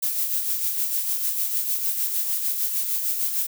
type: noise with tremolo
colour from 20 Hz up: violet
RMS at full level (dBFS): -23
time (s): 0.02-3.47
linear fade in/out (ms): 10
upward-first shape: sine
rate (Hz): 6.6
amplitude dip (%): 45
effects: none